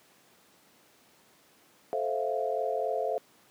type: chord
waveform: sine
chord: F major seventh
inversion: first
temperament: just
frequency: 436.5 / 523.8 / 654.8 / 698.5 Hz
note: A4 / C5 / E5 / F5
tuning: -14 / +2 / -12 / 0 cents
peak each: -33 dBFS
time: 1.93-3.18 s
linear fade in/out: 0 ms
effects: pink hiss -61 dBFS RMS until 3.5 s + high-pass 200 Hz 12 dB/octave